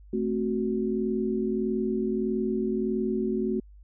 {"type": "chord", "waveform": "sine", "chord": "F# diminished", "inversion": "first", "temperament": "equal", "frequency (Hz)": [220, 261.6, 370], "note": ["A3", "C4", "F#4"], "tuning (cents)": [0, 0, 0], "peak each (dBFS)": [-28, -32, -28], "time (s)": [0.13, 3.6], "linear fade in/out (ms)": 5, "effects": ["added 50 Hz sine -47 dBFS peak until 3.83 s"]}